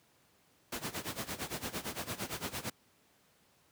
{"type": "noise with tremolo", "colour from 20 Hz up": "pink", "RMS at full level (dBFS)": -36, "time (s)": [0.72, 2.7], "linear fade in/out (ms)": 5, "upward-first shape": "sine", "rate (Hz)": 8.8, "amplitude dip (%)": 85, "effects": ["pink hiss -68 dBFS RMS until 3.71 s", "high-pass 100 Hz 12 dB/octave"]}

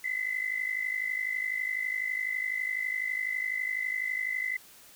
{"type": "tone pair together", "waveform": "sine", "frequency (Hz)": [1992, 2044], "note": ["B6", "C7"], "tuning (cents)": [14, -41], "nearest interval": "unison", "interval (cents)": 45, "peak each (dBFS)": [-33, -31], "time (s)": [0.04, 4.57], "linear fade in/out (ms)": 5, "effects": ["white hiss -54 dBFS RMS until 4.95 s"]}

